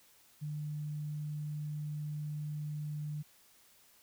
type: tone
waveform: sine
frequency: 150 Hz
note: D3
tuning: 37 cents sharp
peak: -36 dBFS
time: 0.41-3.23 s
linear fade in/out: 20 ms
effects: white hiss -64 dBFS RMS until 4.02 s